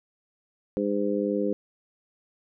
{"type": "harmonic tone", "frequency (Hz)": 102, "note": "G#2", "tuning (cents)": -31, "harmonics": [2, 3, 4, 5], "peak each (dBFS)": [-29, -29, -29, -29], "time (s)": [0.77, 1.53], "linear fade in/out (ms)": 0, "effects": []}